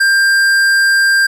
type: tone with tanh clipping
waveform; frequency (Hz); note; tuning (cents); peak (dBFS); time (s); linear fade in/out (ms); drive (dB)
sine; 1590; G6; +24; -10; 0-1.27; 10; 14
effects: none